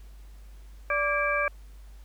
harmonic tone with a mistuned harmonic, 583 Hz, D5, 13 cents flat, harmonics 1 / 2 / 3 / 4, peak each -29 / -29 / -29 / -29 dBFS, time 0.9-1.48 s, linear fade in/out 2 ms, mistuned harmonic 3, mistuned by -130 cents, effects added 50 Hz sine -44 dBFS peak until 2.04 s + pink hiss -61 dBFS RMS until 2.04 s

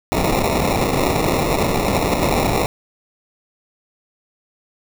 white noise with sample-and-hold, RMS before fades -18 dBFS, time 0.12-2.66 s, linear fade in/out 0 ms, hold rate 1575 Hz, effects none

